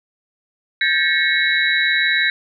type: tone cluster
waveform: sine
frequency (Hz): 1592 / 1758 / 1897 / 2187 / 3901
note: G6 / A6 / A#6 / C#7 / B7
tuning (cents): +26 / -2 / +30 / -24 / -22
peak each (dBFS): -21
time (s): 0.81-2.3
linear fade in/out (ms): 2
effects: none